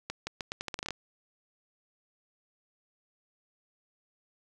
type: accelerating click train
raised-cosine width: 0.2 ms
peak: -17 dBFS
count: 12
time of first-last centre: 0.1-0.907 s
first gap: 170 ms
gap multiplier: 0.81
effects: none